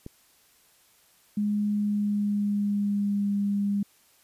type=click; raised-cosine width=3 ms; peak=-25 dBFS; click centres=0.064 s
type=tone with pitch glide; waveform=sine; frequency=207.5 to 201.8 Hz; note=G#3 to G#3; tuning=-1 to -49 cents; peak=-23 dBFS; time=1.37-3.83 s; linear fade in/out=5 ms; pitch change=-48 cents; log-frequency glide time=1.68-3.33 s
effects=white hiss -61 dBFS RMS until 4.23 s + resampled to 32000 Hz